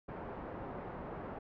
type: low-pass noise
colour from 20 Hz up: white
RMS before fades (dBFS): -44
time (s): 0.08-1.39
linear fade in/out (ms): 10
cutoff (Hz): 780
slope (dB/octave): 12
effects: low-pass 2000 Hz 12 dB/octave